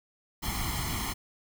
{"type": "noise with comb filter", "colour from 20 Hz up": "pink", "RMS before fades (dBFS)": -32, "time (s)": [0.42, 1.14], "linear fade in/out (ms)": 20, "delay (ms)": 0.95, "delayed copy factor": 0.85, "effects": []}